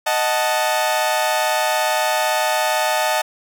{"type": "chord", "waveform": "sawtooth", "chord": "D# diminished", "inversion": "none", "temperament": "equal", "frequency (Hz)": [622.3, 740, 880], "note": ["D#5", "F#5", "A5"], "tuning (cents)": [0, 0, 0], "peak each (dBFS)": [-17, -19, -17], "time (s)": [0.06, 3.22], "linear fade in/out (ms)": 10, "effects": []}